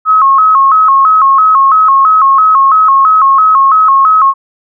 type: tone with vibrato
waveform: sine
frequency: 1179 Hz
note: D6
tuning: 6 cents sharp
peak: -3 dBFS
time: 0.05-4.34 s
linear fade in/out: 50 ms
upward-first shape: square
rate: 3 Hz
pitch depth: 140 cents each way
effects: none